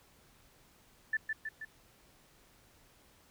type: tone with echo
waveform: sine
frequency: 1760 Hz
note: A6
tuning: in tune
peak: -28 dBFS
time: 1.13-1.17 s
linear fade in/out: 5 ms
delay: 160 ms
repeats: 3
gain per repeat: -4 dB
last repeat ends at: 1.65 s
effects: pink hiss -64 dBFS RMS until 3.3 s